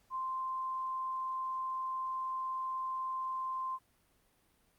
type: tone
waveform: sine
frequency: 1044 Hz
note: C6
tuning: 4 cents flat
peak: -34 dBFS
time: 0.1-3.79 s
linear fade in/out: 50 ms
effects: pink hiss -71 dBFS RMS until 4.78 s + Opus 48 kbps